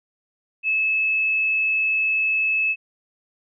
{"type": "tone with frequency modulation", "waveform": "sine", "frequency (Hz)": 2600, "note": "E7", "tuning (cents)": -24, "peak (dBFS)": -18, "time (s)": [0.63, 2.76], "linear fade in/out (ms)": 50, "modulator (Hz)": 27.8, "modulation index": 0.33, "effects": []}